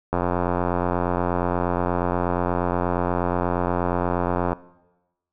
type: click train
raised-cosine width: 1 ms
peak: -8 dBFS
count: 390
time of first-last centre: 0.13-4.53 s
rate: 88.4 Hz
effects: noise-tail reverb RT60 1.0 s tail -20 dB re dry